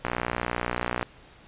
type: click train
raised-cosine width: 0.5 ms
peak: -11 dBFS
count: 60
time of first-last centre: 0.05-1.028 s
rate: 60.3 Hz
effects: pink hiss -52 dBFS RMS until 1.47 s + resampled to 8000 Hz